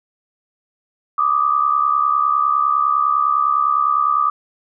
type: tone pair together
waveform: sine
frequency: 1174.7 / 1244.6 Hz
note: D6 / D#6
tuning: 0 / 0 cents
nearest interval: minor second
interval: 100 cents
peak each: -16 / -17 dBFS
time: 1.18-4.3 s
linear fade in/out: 5 ms
effects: none